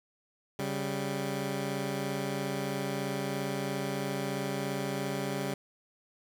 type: tone pair together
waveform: 15% pulse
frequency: 138.35 / 196 Hz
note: C#3 / G3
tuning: -3 / 0 cents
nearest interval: tritone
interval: 603 cents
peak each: -28 dBFS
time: 0.59-5.54 s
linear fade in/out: 2 ms
effects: none